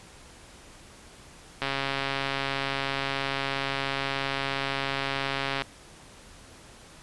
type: click train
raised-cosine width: 0.3 ms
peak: -12 dBFS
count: 549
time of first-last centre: 1.62-5.62 s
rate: 137 Hz
effects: pink hiss -50 dBFS RMS until 7.02 s + resampled to 24000 Hz